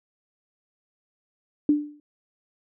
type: tone with exponential decay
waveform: sine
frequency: 295.5 Hz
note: D4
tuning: 11 cents sharp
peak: -13 dBFS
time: 1.69-2 s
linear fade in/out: 2 ms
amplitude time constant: 66 ms
effects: none